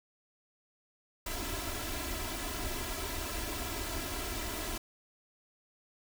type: noise with comb filter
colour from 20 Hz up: pink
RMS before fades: -37 dBFS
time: 1.26-4.78 s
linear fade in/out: 5 ms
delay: 3 ms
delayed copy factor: +0.85
effects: none

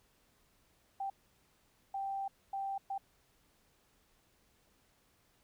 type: tone bursts at uneven times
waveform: sine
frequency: 784 Hz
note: G5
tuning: in tune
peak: -35 dBFS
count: 4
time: 1-1.1 / 1.94-2.28 / 2.53-2.78 / 2.9-2.98 s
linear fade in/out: 5 ms
effects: pink hiss -71 dBFS RMS until 5.43 s

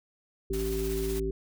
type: harmonic tone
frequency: 55 Hz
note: A1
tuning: in tune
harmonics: 1 / 3 / 5 / 7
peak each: -32 / -39 / -38 / -30 dBFS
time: 0.5-1.31 s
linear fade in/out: 5 ms
type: noise with tremolo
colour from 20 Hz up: white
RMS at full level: -40 dBFS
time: 0.53-1.2 s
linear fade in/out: 5 ms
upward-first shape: triangle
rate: 16 Hz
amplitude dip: 40%
effects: none

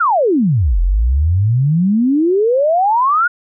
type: exponential two-way sweep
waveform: sine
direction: down then up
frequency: 1473 to 41.2 to 1473 Hz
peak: -10 dBFS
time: 0-3.28 s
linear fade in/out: 10 ms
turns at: 0.8 s
effects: none

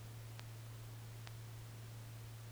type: clicks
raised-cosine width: 0.2 ms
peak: -28 dBFS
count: 2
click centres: 0.395 / 1.274 s
effects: added 113 Hz sine -49 dBFS peak until 2.51 s + pink hiss -59 dBFS RMS until 2.51 s

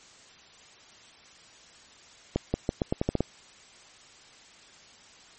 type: accelerating click train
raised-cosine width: 2 ms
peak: -11 dBFS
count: 9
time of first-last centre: 2.36-3.206 s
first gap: 180 ms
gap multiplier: 0.84
effects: white hiss -53 dBFS RMS until 5.38 s + MP3 32 kbps

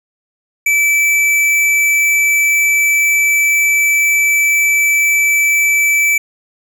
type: tone with hard clipping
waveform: sine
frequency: 2314 Hz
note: D7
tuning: 26 cents flat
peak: -11 dBFS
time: 0.66-6.18 s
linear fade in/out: 5 ms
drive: 15 dB
effects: none

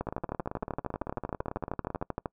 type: two click trains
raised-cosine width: 1 ms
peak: -21 / -17 dBFS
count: 36 / 30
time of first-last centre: 0.07-2.014 / 0.01-2.258 s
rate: 18 / 12.9 Hz
effects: noise-tail reverb RT60 0.1 s tail -25 dB re dry

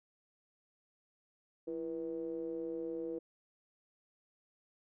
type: ring-modulated tone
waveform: triangle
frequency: 76.3 Hz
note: D#2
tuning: 33 cents flat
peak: -32 dBFS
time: 1.67-3.19 s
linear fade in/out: 10 ms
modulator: 410 Hz
effects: none

